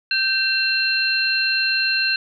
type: tone cluster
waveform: sine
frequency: 1559 / 2718 / 4156 Hz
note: G6 / F7 / C8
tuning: -10 / -48 / -12 cents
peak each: -22 / -22 / -21 dBFS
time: 0.11-2.16 s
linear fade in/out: 2 ms
effects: none